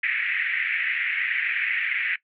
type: band-pass noise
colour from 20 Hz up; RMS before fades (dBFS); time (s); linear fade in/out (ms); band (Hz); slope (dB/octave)
pink; -26; 0.03-2.16; 5; 1800 to 2400; 48
effects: noise-tail reverb RT60 0.1 s tail -19 dB re dry